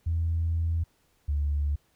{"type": "tone pair in turn", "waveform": "sine", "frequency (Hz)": [82.7, 72.57], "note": ["E2", "D2"], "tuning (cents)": [6, -20], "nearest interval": "major second", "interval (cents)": 226, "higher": "first", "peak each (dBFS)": -23, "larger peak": "neither", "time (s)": [[0.06, 0.84], [1.28, 1.76]], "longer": "first", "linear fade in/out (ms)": 10, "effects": ["tanh soft clip ceiling -19 dBFS", "pink hiss -68 dBFS RMS until 1.95 s"]}